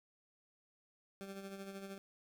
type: tone with tremolo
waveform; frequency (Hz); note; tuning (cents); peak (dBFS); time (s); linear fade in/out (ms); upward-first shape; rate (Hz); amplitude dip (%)
20% pulse; 195.6; G3; -4; -39; 1.21-1.98; 0; sine; 13; 50
effects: 12-bit